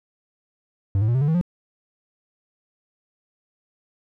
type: tone with pitch steps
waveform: triangle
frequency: 98 / 108.11 / 119.27 / 131.57 / 145.15 / 160.12 / 176.65 Hz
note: G2 / A2 / A#2 / C3 / D3 / D#3 / F3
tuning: 0 / -30 / +40 / +10 / -20 / +50 / +20 cents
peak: -15 dBFS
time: 0.95-1.412 s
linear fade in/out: 0 ms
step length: 66 ms
effects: none

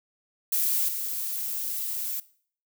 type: noise with level steps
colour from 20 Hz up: violet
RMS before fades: -25 / -31 dBFS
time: 0.52-2.2 s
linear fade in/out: 5 ms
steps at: 0.88 s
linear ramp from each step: 5 ms
effects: noise-tail reverb RT60 0.5 s tail -19 dB re dry

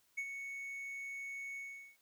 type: tone with ADSR envelope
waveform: triangle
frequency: 2217 Hz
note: C#7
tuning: in tune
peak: -33 dBFS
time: 0.17-1.97 s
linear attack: 14 ms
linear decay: 60 ms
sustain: -7 dB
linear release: 400 ms
effects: white hiss -73 dBFS RMS until 2.01 s

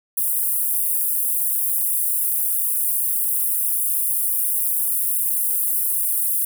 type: high-pass noise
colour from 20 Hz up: pink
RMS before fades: -21 dBFS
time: 0.17-6.45 s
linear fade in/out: 5 ms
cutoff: 9700 Hz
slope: 48 dB/octave
effects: none

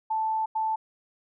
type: tone bursts at uneven times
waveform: sine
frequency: 879 Hz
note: A5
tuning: 2 cents flat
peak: -24 dBFS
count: 2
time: 0.1-0.46 / 0.55-0.76 s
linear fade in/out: 10 ms
effects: none

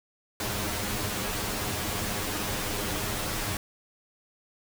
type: noise with comb filter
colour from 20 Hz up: pink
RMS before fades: -31 dBFS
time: 0.4-3.57 s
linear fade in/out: 2 ms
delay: 9.7 ms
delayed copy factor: +0.75
effects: none

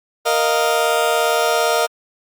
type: chord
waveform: 30% pulse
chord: Bb suspended fourth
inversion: none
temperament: just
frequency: 466.2 / 621.6 / 699.2 Hz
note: Bb4 / Eb5 / F5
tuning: 0 / -2 / +2 cents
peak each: -17 dBFS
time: 0.25-1.87 s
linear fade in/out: 20 ms
effects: Opus 48 kbps

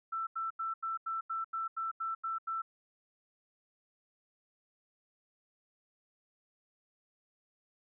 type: tone bursts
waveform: sine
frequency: 1332 Hz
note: E6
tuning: 18 cents sharp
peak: -33 dBFS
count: 11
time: 0.12-2.62 s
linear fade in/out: 10 ms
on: 150 ms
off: 85 ms
effects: none

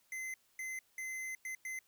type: tone bursts at uneven times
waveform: square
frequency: 2056 Hz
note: C7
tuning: 31 cents flat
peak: -40 dBFS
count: 5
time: 0.12-0.34 / 0.59-0.79 / 0.98-1.35 / 1.45-1.55 / 1.65-1.79 s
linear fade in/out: 2 ms
effects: white hiss -72 dBFS RMS until 1.87 s

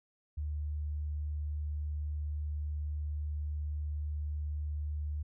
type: tone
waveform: sine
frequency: 74.7 Hz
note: D2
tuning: 30 cents sharp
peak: -33 dBFS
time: 0.37-5.23 s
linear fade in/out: 10 ms
effects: none

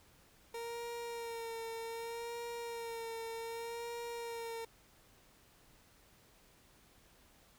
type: tone with vibrato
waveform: 30% pulse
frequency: 463 Hz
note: A#4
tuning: 12 cents flat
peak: -38 dBFS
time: 0.54-4.65 s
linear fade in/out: 5 ms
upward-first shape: sine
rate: 0.65 Hz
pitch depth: 30 cents each way
effects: pink hiss -65 dBFS RMS until 7.58 s

